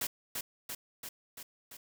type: noise with echo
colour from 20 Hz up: white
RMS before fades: -34 dBFS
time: 0.01-0.07 s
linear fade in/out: 5 ms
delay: 340 ms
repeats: 5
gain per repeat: -3 dB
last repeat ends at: 1.77 s
effects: none